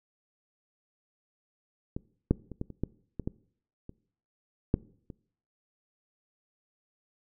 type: clicks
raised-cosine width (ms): 3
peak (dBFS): -21 / -9 / -27 / -20 / -30 / -16 / -21 / -18 / -29 / -9 / -29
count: 11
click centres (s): 1.965 / 2.31 / 2.517 / 2.614 / 2.703 / 2.836 / 3.197 / 3.275 / 3.894 / 4.741 / 5.102
effects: noise-tail reverb RT60 0.6 s tail -22 dB re dry